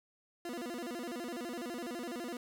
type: tone with vibrato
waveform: 30% pulse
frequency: 290 Hz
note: D4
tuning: 22 cents flat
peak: -36 dBFS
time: 0.45-2.37 s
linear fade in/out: 2 ms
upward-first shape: square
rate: 12 Hz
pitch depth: 300 cents each way
effects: none